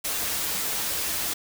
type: noise with comb filter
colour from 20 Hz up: white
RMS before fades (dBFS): -28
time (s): 0.04-1.34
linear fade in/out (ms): 10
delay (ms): 7.9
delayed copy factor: -0.5
effects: none